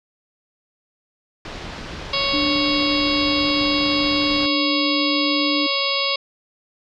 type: low-pass noise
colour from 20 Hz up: pink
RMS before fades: -33 dBFS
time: 1.45-4.46 s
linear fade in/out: 2 ms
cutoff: 5100 Hz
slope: 24 dB/octave
type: harmonic tone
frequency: 554.4 Hz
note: C#5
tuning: in tune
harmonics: 1 / 2 / 4 / 5 / 6 / 7 / 8 / 9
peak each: -27 / -27 / -27 / -27 / -27 / -27 / -27 / -27 dBFS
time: 2.13-6.16 s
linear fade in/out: 5 ms
type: tone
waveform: sine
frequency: 293.7 Hz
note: D4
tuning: in tune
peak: -21 dBFS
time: 2.33-5.67 s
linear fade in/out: 10 ms
effects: none